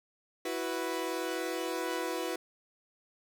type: chord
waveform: sawtooth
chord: E suspended second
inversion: none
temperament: equal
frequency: 329.6 / 370 / 493.9 Hz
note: E4 / F#4 / B4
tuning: 0 / 0 / 0 cents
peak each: -33 dBFS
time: 0.45-2.36 s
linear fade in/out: 5 ms
effects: none